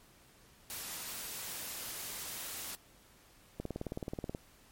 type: noise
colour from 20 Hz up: white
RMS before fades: -42 dBFS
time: 0.7-2.75 s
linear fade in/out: 0 ms
type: click train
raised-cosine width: 2 ms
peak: -24 dBFS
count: 15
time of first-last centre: 3.6-4.349 s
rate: 18.7 Hz
effects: pink hiss -62 dBFS RMS until 4.71 s + MP3 64 kbps